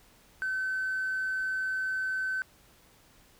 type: tone with hard clipping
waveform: sine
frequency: 1528 Hz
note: G6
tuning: 45 cents flat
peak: -29 dBFS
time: 0.42-2.42 s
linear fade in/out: 0 ms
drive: 1 dB
effects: pink hiss -60 dBFS RMS until 3.39 s